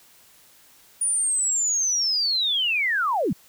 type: linear sweep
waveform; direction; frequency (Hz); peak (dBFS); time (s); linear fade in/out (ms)
sine; down; 9650 to 130; -20; 1.01-3.33; 5
effects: white hiss -54 dBFS RMS until 3.48 s